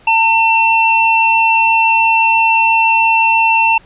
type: tone pair together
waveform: sine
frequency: 900 / 2697 Hz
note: A5 / E7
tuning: +39 / +39 cents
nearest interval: octave + perfect fifth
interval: 1900 cents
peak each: -11 dBFS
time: 0.07-3.78 s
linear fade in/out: 5 ms
effects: pink hiss -45 dBFS RMS until 3.85 s + resampled to 8000 Hz